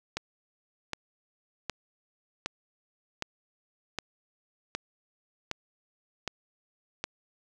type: click train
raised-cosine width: 0.2 ms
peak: -14 dBFS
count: 10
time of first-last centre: 0.17-7.04 s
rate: 1.31 Hz
effects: none